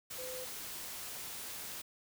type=tone in noise; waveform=sine; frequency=510 Hz; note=C5; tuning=44 cents flat; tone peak=-43 dBFS; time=0.18-0.45 s; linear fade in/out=10 ms; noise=white; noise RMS=-44 dBFS; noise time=0.1-1.82 s; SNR=-2 dB; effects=none